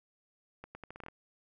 accelerating click train, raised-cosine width 0.5 ms, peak -30 dBFS, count 9, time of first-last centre 0.64-1.084 s, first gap 110 ms, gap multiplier 0.79, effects none

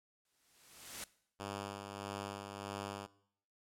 white noise with exponential growth, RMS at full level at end -41 dBFS, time 0.25-1.04 s, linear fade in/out 2 ms, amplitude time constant 170 ms
5% pulse tone with tremolo, 100 Hz, G2, 35 cents sharp, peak -29 dBFS, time 1.39-3.07 s, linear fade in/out 20 ms, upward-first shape sine, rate 1.6 Hz, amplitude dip 45%
effects noise-tail reverb RT60 0.7 s tail -20 dB re dry + low-pass 11000 Hz 12 dB/octave

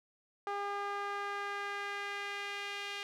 sawtooth tone with band-pass filter sweep, 403.9 Hz, G#4, 48 cents flat, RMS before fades -39 dBFS, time 0.47-3.03 s, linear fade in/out 0 ms, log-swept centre 1000 to 2800 Hz, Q 1.6, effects none

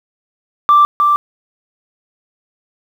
sine tone with echo, 1174.7 Hz, D6, in tune, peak -4 dBFS, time 0.69-0.85 s, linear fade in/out 0 ms, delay 310 ms, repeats 1, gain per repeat -4 dB, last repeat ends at 1.16 s, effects tanh soft clip ceiling -2 dBFS + 7-bit

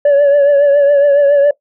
sine tone with vibrato, 570 Hz, C#5, 48 cents sharp, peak -3 dBFS, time 0.05-1.51 s, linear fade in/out 5 ms, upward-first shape triangle, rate 7.2 Hz, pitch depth 52 cents each way, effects noise-tail reverb RT60 0.1 s tail -19 dB re dry + tanh soft clip ceiling -5 dBFS

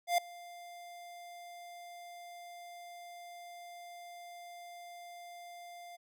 square tone with ADSR envelope, 698.5 Hz, F5, in tune, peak -25 dBFS, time 0.07-5.97 s, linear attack 110 ms, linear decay 4 ms, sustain -23 dB, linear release 18 ms, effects none

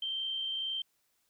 sine tone with amplitude modulation, 3136 Hz, G7, in tune, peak -31 dBFS, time 0.02-0.82 s, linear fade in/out 5 ms, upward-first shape sine, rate 62 Hz, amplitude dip 30%, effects white hiss -75 dBFS RMS until 1.29 s

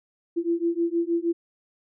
sine beating tone pair, 335.5 / 341.9 Hz, E4 / F4, +31 / -37 cents, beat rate 6.4 Hz, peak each -25 dBFS, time 0.36-1.33 s, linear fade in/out 20 ms, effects none

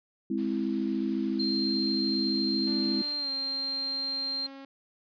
sine chord, Ab augmented, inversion none, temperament equal, 207.7 / 261.6 / 329.6 Hz, Ab3 / C4 / E4, 0 / 0 / 0 cents, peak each -31 dBFS, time 0.3-3.02 s, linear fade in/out 5 ms
white noise, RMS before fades -49 dBFS, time 0.37-3.14 s, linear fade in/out 20 ms
sine tone, 4175 Hz, C8, 5 cents flat, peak -29 dBFS, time 1.39-4.47 s, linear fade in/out 10 ms
sawtooth tone with pitch glide, 293.7 to 272.5 Hz, D4 to C#4, 0 to -29 cents, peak -39 dBFS, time 2.67-4.65 s, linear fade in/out 2 ms, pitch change -129 cents, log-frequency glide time 3.17-3.3 s
effects resampled to 11025 Hz

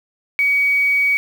sine tone with quantisation, 2260 Hz, C#7, 33 cents sharp, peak -13 dBFS, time 0.39-1.17 s, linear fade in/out 0 ms, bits 6, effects none

